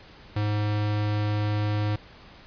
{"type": "tone", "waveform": "square", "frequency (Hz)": 104.9, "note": "G#2", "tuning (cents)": 18, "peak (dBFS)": -24, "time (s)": [0.36, 1.96], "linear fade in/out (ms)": 5, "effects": ["pink hiss -49 dBFS RMS until 2.46 s", "resampled to 11025 Hz"]}